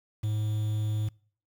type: tone with quantisation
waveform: triangle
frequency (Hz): 107.1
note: A2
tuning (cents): -46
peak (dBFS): -24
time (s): 0.23-1.09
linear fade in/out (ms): 10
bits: 8
effects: noise-tail reverb RT60 0.5 s tail -25 dB re dry